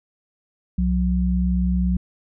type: tone pair together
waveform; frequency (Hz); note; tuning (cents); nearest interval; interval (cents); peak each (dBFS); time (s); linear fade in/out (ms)
sine; 64.02 / 181.5; C2 / F#3; -37 / -33; octave + tritone; 1804; -20; 0.78-1.97; 5
effects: none